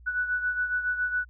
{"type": "beating tone pair", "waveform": "sine", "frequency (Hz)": [1480, 1487.2], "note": ["F#6", "F#6"], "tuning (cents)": [0, 8], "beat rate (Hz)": 7.2, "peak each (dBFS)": [-26, -33], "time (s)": [0.06, 1.25], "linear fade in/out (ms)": 20, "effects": ["added 60 Hz sine -48 dBFS peak until 1.29 s"]}